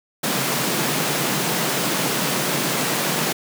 pink high-pass noise, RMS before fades -22 dBFS, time 0.23-3.33 s, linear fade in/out 10 ms, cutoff 130 Hz, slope 96 dB/octave, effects none

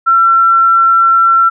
sine tone, 1352 Hz, E6, 43 cents sharp, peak -5 dBFS, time 0.06-1.5 s, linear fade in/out 20 ms, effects none

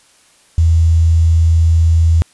sine tone with quantisation, 82.2 Hz, E2, 4 cents flat, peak -7 dBFS, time 0.58-2.22 s, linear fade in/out 0 ms, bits 6, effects white hiss -50 dBFS RMS until 2.33 s + resampled to 24000 Hz

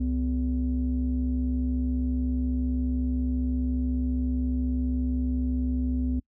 sine tone pair together, 66.75 / 252.3 Hz, C2 / B3, +35 / +37 cents, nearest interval octave + major seventh, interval 2302 cents, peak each -25 / -26 dBFS, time 0-6.2 s, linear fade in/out 10 ms, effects noise-tail reverb RT60 0.1 s tail -26 dB re dry + tanh soft clip ceiling -18 dBFS

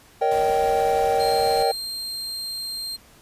triangle chord, Eb dominant seventh, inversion second, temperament just, 466.7 / 560 / 622.3 / 777.8 Hz, Bb4 / Db5 / Eb5 / G5, +2 / +18 / 0 / -14 cents, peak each -21 / -24 / -25 / -19 dBFS, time 0.21-1.72 s, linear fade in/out 10 ms
pink noise, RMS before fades -37 dBFS, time 0.31-1.63 s, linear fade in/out 5 ms
40% pulse tone, 4186 Hz, C8, in tune, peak -27 dBFS, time 1.19-2.97 s, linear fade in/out 20 ms
effects pink hiss -52 dBFS RMS until 3.21 s + resampled to 32000 Hz

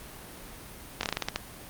slowing click train, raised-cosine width 0.2 ms, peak -10 dBFS, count 9, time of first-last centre 1.01-1.36 s, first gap 22 ms, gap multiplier 1.19, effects pink hiss -45 dBFS RMS until 1.69 s + Opus 32 kbps

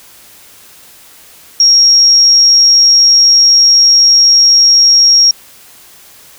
sine tone, 5588 Hz, F8, in tune, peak -3 dBFS, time 1.6-5.31 s, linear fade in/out 2 ms, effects white hiss -39 dBFS RMS until 6.38 s

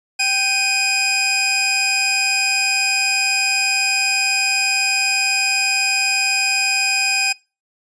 20% pulse tone pair together, 784 / 2492 Hz, G5 / D#7, 0 / +2 cents, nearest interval octave + minor sixth, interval 2002 cents, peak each -20 / -11 dBFS, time 0.19-7.33 s, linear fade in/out 10 ms, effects noise-tail reverb RT60 0.3 s tail -24 dB re dry + resampled to 22050 Hz

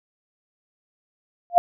sine tone with exponential growth, 698.5 Hz, F5, in tune, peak -6 dBFS, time 1.5-1.58 s, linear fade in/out 0 ms, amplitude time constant 16 ms, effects none

